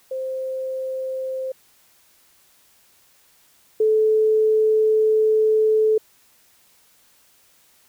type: tone pair in turn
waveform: sine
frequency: 523.3 / 434.7 Hz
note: C5 / A4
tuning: 0 / -21 cents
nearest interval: minor third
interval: 321 cents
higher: first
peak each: -24 / -14 dBFS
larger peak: second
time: 0.11-1.52 / 3.8-5.98 s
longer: second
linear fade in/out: 5 ms
effects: white hiss -57 dBFS RMS until 7.88 s